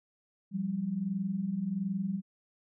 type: tone pair together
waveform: sine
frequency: 174.61 / 195.99 Hz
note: F3 / G3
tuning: 0 / 0 cents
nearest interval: major second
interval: 200 cents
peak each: -36 / -31 dBFS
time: 0.51-2.22 s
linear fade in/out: 50 ms
effects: none